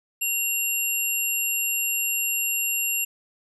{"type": "tone cluster", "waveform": "sine", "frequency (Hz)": [2761, 7400, 11360], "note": ["F7", "A#8", "F9"], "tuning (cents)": [-20, -14, 28], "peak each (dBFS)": -27, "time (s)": [0.21, 3.05], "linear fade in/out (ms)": 10, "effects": []}